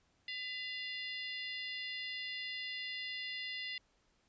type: harmonic tone with a mistuned harmonic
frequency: 698.5 Hz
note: F5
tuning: in tune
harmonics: 3 / 4 / 5 / 6 / 7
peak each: -43 / -45 / -47 / -49 / -50 dBFS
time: 0.28-3.78 s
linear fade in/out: 2 ms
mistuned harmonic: 3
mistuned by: -66 cents
effects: pink hiss -74 dBFS RMS until 4.28 s + resampled to 16000 Hz